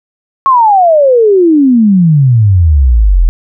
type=exponential sweep; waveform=sine; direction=down; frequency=1108.7 to 38.89 Hz; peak=-3 dBFS; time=0.46-3.29 s; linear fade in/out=0 ms; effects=none